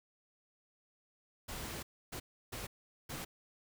pink noise bursts at uneven times, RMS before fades -43 dBFS, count 4, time 1.48-1.83 / 2.12-2.2 / 2.52-2.67 / 3.09-3.25 s, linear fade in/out 10 ms, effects none

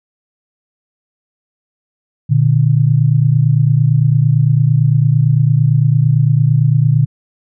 sine tone pair together, 119.9 / 148.77 Hz, A#2 / D3, +49 / +23 cents, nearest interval major third, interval 374 cents, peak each -11 dBFS, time 2.29-7.06 s, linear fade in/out 20 ms, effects none

